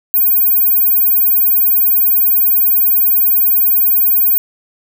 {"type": "tone", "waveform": "sine", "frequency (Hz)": 15290, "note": "A#9", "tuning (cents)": 43, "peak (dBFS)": -8, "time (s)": [0.14, 4.38], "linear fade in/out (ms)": 0, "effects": []}